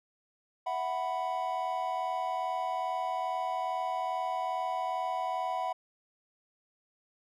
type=chord; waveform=triangle; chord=E suspended second; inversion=none; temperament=just; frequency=659.3 / 741.7 / 988.9 Hz; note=E5 / F#5 / B5; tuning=0 / +4 / +2 cents; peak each=-36 / -31 / -33 dBFS; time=0.66-5.73 s; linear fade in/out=10 ms; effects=none